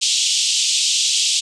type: band-pass noise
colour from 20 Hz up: pink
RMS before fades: -18 dBFS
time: 0.01-1.41 s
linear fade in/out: 20 ms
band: 2900 to 8200 Hz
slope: 48 dB/octave
effects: none